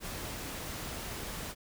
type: noise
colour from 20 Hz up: pink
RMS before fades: -40 dBFS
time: 0-1.55 s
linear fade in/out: 50 ms
effects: none